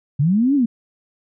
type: linear two-way sweep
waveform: sine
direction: up then down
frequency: 130.81 to 293.7 to 218 Hz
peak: -13 dBFS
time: 0.19-0.66 s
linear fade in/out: 10 ms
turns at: 0.55 s
effects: none